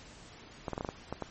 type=clicks; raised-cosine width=1 ms; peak=-20 dBFS; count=8; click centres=0.682 / 0.733 / 0.779 / 0.809 / 0.848 / 0.889 / 1.126 / 1.223 s; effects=pink hiss -52 dBFS RMS until 1.3 s + MP3 32 kbps